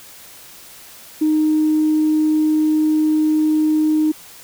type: tone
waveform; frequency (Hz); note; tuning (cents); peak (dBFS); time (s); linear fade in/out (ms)
sine; 308.9; D#4; -12; -12; 1.21-4.12; 10
effects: tanh soft clip ceiling -8 dBFS + white hiss -41 dBFS RMS until 4.43 s